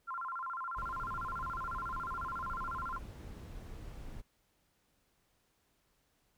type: tone with vibrato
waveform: sine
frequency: 1198 Hz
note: D6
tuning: 34 cents sharp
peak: -37 dBFS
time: 0.07-2.99 s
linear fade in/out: 20 ms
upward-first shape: square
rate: 14 Hz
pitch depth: 240 cents each way
type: noise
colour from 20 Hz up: brown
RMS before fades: -46 dBFS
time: 0.76-4.22 s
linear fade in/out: 20 ms
effects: pink hiss -75 dBFS RMS until 6.37 s